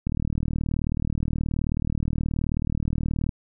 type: click train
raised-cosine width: 5 ms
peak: -13 dBFS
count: 126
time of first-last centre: 0.07-3.292 s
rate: 38.8 Hz
effects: none